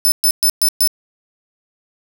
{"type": "tone bursts", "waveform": "5% pulse", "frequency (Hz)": 5274, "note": "E8", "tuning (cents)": 0, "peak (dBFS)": -5, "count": 5, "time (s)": [0.05, 0.875], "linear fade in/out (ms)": 0, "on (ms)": 69, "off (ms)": 120, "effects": []}